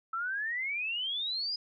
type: exponential sweep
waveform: sine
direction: up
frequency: 1306 to 5020 Hz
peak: -31 dBFS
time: 0.13-1.56 s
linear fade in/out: 5 ms
effects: none